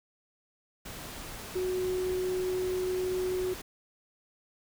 sine tone in noise, 368.5 Hz, F#4, 7 cents flat, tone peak -28 dBFS, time 1.55-3.54 s, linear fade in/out 10 ms, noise pink, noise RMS -42 dBFS, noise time 0.85-3.62 s, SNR +11 dB, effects none

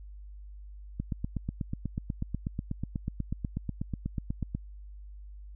click train, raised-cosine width 5 ms, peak -19 dBFS, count 30, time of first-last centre 1-4.55 s, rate 8.17 Hz, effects added 50 Hz sine -43 dBFS peak until 5.55 s

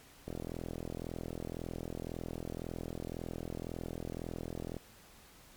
click train, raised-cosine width 2 ms, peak -26 dBFS, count 189, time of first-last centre 0.28-4.767 s, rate 41.9 Hz, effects pink hiss -58 dBFS RMS until 5.56 s + MP3 96 kbps

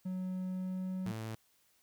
triangle tone with pitch glide, 185 to 186.39 Hz, F#3 to F#3, 0 to +13 cents, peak -33 dBFS, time 0.05-1.12 s, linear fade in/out 10 ms, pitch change +13 cents, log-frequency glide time 0.5-0.96 s
sawtooth tone, 111 Hz, A2, 16 cents sharp, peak -35 dBFS, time 1.06-1.35 s, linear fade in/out 0 ms
effects white hiss -71 dBFS RMS until 1.82 s

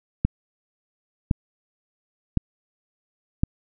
click train, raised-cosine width 5 ms, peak -6 dBFS, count 4, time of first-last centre 0.25-3.435 s, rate 0.942 Hz, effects none

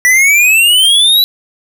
square exponential sweep, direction up, 1950 to 3986 Hz, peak -6 dBFS, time 0.05-1.24 s, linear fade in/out 0 ms, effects none

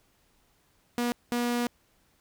sawtooth tone bursts at uneven times, 240.8 Hz, B3, 44 cents flat, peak -22 dBFS, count 2, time 0.98-1.12 / 1.32-1.67 s, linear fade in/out 0 ms, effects pink hiss -67 dBFS RMS until 2.2 s

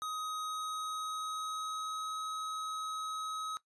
square tone with pitch glide, 1258 to 1273.4 Hz, D#6 to D#6, +19 to +40 cents, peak -37 dBFS, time 0.02-3.57 s, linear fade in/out 0 ms, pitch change +21 cents, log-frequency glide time 0.15-2.18 s, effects noise-tail reverb RT60 0.1 s tail -17 dB re dry + resampled to 24000 Hz

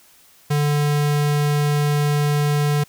square tone, 146.83 Hz, D3, in tune, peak -17 dBFS, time 0.5-2.84 s, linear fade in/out 10 ms, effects white hiss -52 dBFS RMS until 2.88 s

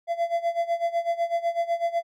triangle tone with tremolo, 680 Hz, F5, 46 cents flat, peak -18 dBFS, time 0.07-2.03 s, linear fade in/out 50 ms, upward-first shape sine, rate 8 Hz, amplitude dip 85%, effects none

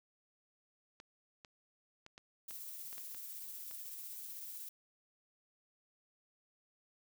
clicks, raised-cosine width 0.2 ms, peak -35 dBFS, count 9, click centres 1.001 / 1.448 / 2.064 / 2.179 / 2.509 / 2.929 / 2.981 / 3.147 / 3.712 s
violet noise with tremolo, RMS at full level -46 dBFS, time 2.48-4.69 s, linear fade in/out 5 ms, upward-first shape sine, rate 16 Hz, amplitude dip 25%
effects none

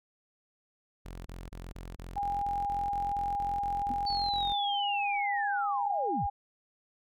sawtooth tone bursts, 43.84 Hz, F1, 7 cents sharp, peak -37 dBFS, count 15, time 1.05-4.536 s, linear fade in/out 10 ms, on 210 ms, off 24 ms
sine tone, 810 Hz, G#5, 43 cents flat, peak -29 dBFS, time 2.16-6.3 s, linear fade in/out 10 ms
sine tone with exponential decay, 248.1 Hz, B3, 8 cents sharp, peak -31 dBFS, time 3.9-3.98 s, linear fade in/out 5 ms, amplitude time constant 17 ms
sine linear sweep, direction down, 4530 to 37 Hz, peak -32 dBFS, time 4.06-6.27 s, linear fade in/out 10 ms
effects none

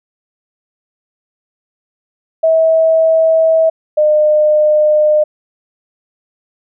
sine tone pair in turn, 646 / 606.8 Hz, E5 / D#5, -35 / -44 cents, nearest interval minor second, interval 109 cents, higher first, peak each -7 dBFS, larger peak neither, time 2.43-3.7 / 3.97-5.24 s, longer neither, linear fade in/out 10 ms, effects none

